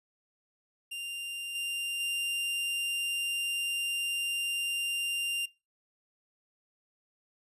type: tone with level steps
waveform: 45% pulse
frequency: 2789 Hz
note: F7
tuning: 3 cents flat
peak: -36 / -32 / -30 dBFS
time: 0.91-5.46 s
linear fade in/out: 10 ms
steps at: 1.55 / 2 s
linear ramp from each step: 2 ms
effects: noise-tail reverb RT60 0.3 s tail -24 dB re dry + resampled to 32000 Hz